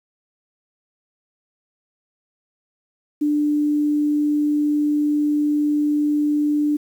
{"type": "tone", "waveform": "sine", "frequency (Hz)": 296.3, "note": "D4", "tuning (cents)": 15, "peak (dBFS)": -16, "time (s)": [3.21, 6.77], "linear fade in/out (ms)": 10, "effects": ["8-bit"]}